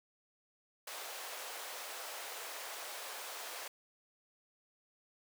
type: high-pass noise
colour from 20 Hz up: pink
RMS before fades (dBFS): -45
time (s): 0.87-3.68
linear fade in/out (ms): 5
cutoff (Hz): 520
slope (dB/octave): 24
effects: none